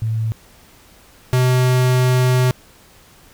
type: tone pair in turn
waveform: sine / square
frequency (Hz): 111.3 / 126.97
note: A2 / B2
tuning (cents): +20 / +48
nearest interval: major second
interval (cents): 228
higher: second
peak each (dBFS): -17 / -13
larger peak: second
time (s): 0.02-0.32 / 1.33-2.51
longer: second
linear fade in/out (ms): 0
effects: pink hiss -48 dBFS RMS until 3.33 s